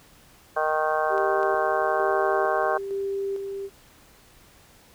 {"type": "harmonic tone", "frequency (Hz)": 155.2, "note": "D#3", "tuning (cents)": -4, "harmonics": [3, 4, 5, 6, 7, 8, 9, 10], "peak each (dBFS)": [-30, -26, -27, -37, -28, -35, -37, -31], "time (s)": [0.56, 2.78], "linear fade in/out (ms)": 10}
{"type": "tone with tremolo", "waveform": "sine", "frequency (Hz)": 393.9, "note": "G4", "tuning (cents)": 8, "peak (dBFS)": -25, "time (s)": [1.09, 3.7], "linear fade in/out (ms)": 50, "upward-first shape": "square", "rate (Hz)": 1.1, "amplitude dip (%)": 40}
{"type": "clicks", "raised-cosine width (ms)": 0.2, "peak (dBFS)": -26, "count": 2, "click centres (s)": [1.18, 1.431]}
{"effects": ["pink hiss -54 dBFS RMS until 4.94 s"]}